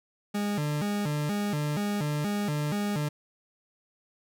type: tone with vibrato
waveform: 40% pulse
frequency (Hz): 174.61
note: F3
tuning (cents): 0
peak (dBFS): -26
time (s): 0.34-3.09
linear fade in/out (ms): 10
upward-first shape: square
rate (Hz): 2.1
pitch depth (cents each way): 280
effects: none